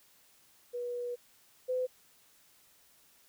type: tone pair in turn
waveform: sine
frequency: 485.8 / 507.5 Hz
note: B4 / B4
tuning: -29 / +47 cents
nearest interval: minor second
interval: 76 cents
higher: second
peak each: -34 / -29 dBFS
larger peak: second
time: 0.73-1.16 / 1.68-1.87 s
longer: first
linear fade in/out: 20 ms
effects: white hiss -64 dBFS RMS until 3.28 s

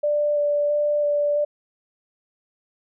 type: tone with vibrato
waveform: sine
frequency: 587.3 Hz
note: D5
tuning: in tune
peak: -18 dBFS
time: 0.03-1.45 s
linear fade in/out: 10 ms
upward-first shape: square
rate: 1.5 Hz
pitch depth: 9 cents each way
effects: none

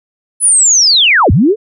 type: linear two-way sweep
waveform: sine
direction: down then up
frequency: 10240 to 67 to 461.7 Hz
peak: -5 dBFS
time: 0.4-1.56 s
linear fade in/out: 50 ms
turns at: 1.31 s
effects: none

